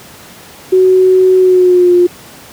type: tone with pitch glide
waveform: sine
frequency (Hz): 372.7 to 354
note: F#4 to F4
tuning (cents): +13 to +23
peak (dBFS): -4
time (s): 0.72-2.07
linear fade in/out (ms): 10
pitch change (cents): -90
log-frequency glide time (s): 1.38-1.93
effects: pink hiss -35 dBFS RMS until 2.52 s + high-pass 100 Hz 12 dB/octave